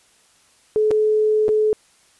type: tone with dropouts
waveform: sine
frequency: 429.4 Hz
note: A4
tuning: 42 cents flat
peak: -14 dBFS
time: 0.76-1.73 s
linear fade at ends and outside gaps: 0 ms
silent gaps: 0.908-0.913 / 1.482-1.49 s
effects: white hiss -56 dBFS RMS until 2.19 s + resampled to 24000 Hz